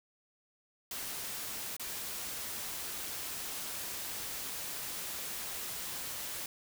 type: noise with dropouts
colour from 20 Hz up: white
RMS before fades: -40 dBFS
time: 0.91-6.46 s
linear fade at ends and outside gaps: 2 ms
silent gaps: 1.766-1.796 s
effects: none